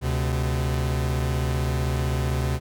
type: tone pair together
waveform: 45% pulse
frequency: 71.56 / 127.5 Hz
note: D2 / C3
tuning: -44 / -44 cents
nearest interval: minor seventh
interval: 1000 cents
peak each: -25 dBFS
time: 0.01-2.6 s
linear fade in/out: 50 ms
effects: none